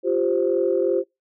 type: chord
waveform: sine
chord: F suspended second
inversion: none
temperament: equal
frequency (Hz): 349.2 / 392 / 523.3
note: F4 / G4 / C5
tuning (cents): 0 / 0 / 0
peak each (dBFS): -22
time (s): 0.03-1.04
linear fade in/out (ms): 50
effects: noise-tail reverb RT60 0.2 s tail -24 dB re dry + tanh soft clip ceiling -8 dBFS